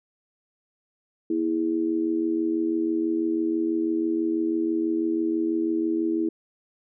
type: tone with amplitude modulation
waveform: sine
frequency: 327 Hz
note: E4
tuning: 14 cents flat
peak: -18 dBFS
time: 1.3-6.29 s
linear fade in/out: 5 ms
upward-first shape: sine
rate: 86.1 Hz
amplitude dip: 80%
effects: none